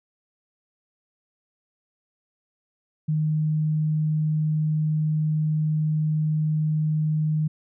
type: tone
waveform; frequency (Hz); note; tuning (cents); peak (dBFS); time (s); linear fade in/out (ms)
sine; 154.4; D#3; -13; -20; 3.08-7.48; 10
effects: none